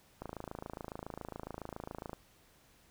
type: click train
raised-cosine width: 1 ms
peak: -27 dBFS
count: 53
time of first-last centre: 0.22-2.132 s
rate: 27.2 Hz
effects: pink hiss -65 dBFS RMS until 2.9 s